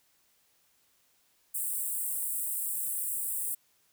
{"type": "high-pass noise", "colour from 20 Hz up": "pink", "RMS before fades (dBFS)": -33, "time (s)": [1.54, 3.55], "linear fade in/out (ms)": 10, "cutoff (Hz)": 8000, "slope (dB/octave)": 96, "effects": ["white hiss -69 dBFS RMS until 3.92 s"]}